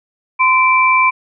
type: tone pair together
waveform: sine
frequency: 1029 / 2338 Hz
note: C6 / D7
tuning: -29 / -8 cents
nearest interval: octave + major second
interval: 1421 cents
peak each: -11 / -12 dBFS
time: 0.39-1.11 s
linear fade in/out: 20 ms
effects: none